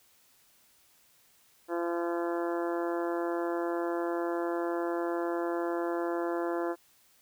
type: harmonic tone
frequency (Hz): 171.1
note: F3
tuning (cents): -35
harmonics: 2 / 3 / 4 / 5 / 6 / 7 / 8 / 9 / 10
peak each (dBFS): -31 / -36 / -37 / -43 / -41 / -48 / -44 / -49 / -47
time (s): 1.68-6.76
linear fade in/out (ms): 50
effects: white hiss -64 dBFS RMS until 7.21 s